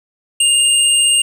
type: tone pair together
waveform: sine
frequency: 2822 / 8481 Hz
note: F7 / C9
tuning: +17 / +22 cents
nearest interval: octave + perfect fifth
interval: 1905 cents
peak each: -11 dBFS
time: 0.4-1.22 s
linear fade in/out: 5 ms
effects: tanh soft clip ceiling -5 dBFS + 7-bit